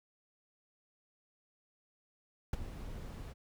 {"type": "noise with ADSR envelope", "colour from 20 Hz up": "brown", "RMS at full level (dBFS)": -29, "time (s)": [2.53, 3.34], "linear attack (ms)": 4, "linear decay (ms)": 16, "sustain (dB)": -15, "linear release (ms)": 32, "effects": []}